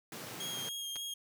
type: high-pass noise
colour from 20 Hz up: pink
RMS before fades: -45 dBFS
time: 0.12-0.69 s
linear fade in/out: 2 ms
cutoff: 110 Hz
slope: 48 dB/octave
type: tone with vibrato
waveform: sawtooth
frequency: 3246 Hz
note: G#7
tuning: 40 cents flat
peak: -35 dBFS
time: 0.4-1.14 s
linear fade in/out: 5 ms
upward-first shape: sine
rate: 3.5 Hz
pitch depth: 16 cents each way
type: clicks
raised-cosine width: 0.2 ms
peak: -28 / -29 dBFS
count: 2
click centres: 0.958 / 0.965 s
effects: none